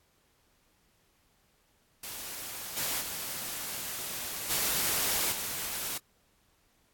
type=noise with level steps; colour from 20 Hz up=white; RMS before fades=-40 / -32 / -37 / -29 / -35 dBFS; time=2.03-5.98 s; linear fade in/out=5 ms; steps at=2.76 / 3 / 4.49 / 5.31 s; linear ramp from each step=20 ms; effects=pink hiss -69 dBFS RMS until 6.93 s + AAC 64 kbps